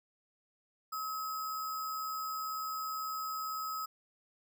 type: tone with sample-and-hold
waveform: sine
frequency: 1281 Hz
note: E6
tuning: 50 cents flat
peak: -35 dBFS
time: 0.92-3.86 s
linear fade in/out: 10 ms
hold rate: 6300 Hz
effects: none